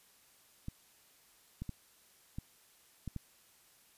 clicks, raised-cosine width 5 ms, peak -27 dBFS, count 6, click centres 0.684 / 1.62 / 1.693 / 2.385 / 3.077 / 3.163 s, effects white hiss -65 dBFS RMS until 3.97 s + resampled to 32000 Hz

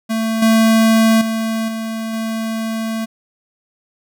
square tone with level steps, 223.3 Hz, A3, 26 cents sharp, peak -17 / -10 / -18 / -22 / -20 dBFS, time 0.09-3.06 s, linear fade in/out 20 ms, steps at 0.42 / 1.21 / 1.68 / 2.13 s, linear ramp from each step 5 ms, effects none

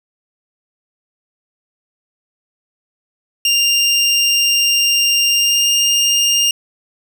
25% pulse tone with pitch glide, 2794 to 2813 Hz, F7 to F7, 0 to +12 cents, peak -8 dBFS, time 3.45-6.51 s, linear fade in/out 2 ms, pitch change +12 cents, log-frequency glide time 5.28-5.71 s, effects none

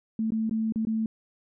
sine tone with dropouts, 221.4 Hz, A3, 11 cents sharp, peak -24 dBFS, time 0.19-1.06 s, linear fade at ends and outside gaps 2 ms, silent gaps 0.305-0.32 / 0.495-0.51 / 0.723-0.758 / 0.851-0.87 s, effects none

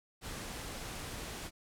pink low-pass noise, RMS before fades -43 dBFS, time 0.21-1.51 s, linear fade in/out 50 ms, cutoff 12000 Hz, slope 24 dB/octave, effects none

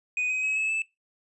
triangle tone with pitch steps, 2489 / 2522 / 2556 / 2590 / 2625 Hz, D#7 / D#7 / D#7 / E7 / E7, 0 / +23 / +46 / -31 / -8 cents, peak -23 dBFS, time 0.17-0.82 s, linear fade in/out 2 ms, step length 130 ms, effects noise-tail reverb RT60 0.2 s tail -19 dB re dry + resampled to 24000 Hz

